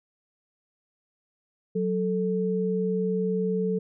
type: tone pair together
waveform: sine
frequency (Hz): 185 / 440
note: F#3 / A4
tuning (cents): 0 / 0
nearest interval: octave + minor third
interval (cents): 1500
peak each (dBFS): -26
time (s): 1.75-3.79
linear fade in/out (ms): 10
effects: none